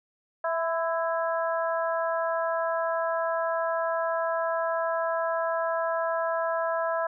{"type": "harmonic tone with a mistuned harmonic", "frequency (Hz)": 329.6, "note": "E4", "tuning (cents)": 0, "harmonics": [2, 3, 4, 5], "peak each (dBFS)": [-27, -31, -33, -35], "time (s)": [0.44, 7.07], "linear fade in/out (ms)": 5, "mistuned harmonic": 3, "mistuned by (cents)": 29, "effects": []}